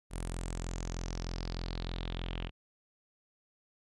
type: tone with low-pass filter sweep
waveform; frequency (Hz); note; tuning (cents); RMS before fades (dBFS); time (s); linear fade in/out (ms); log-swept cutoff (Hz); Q
sawtooth; 43.24; F1; -16; -38; 0.1-2.51; 50; 9700 to 2900; 5
effects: none